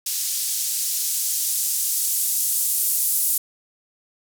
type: noise with band-pass filter sweep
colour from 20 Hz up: violet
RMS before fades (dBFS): -23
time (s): 0.06-3.38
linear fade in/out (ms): 5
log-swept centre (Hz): 5000 to 9800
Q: 0.86
effects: none